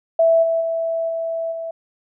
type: tone with level steps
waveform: sine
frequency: 659 Hz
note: E5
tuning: 1 cent flat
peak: -11 / -16 / -19 / -21 / -25 dBFS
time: 0.19-1.71 s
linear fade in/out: 5 ms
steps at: 0.42 / 0.6 / 1.08 / 1.51 s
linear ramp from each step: 20 ms
effects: none